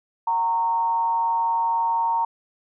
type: tone with frequency modulation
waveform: sine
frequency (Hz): 922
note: A#5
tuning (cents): -19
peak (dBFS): -19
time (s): 0.27-2.25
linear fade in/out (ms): 5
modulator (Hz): 174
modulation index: 0.38
effects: none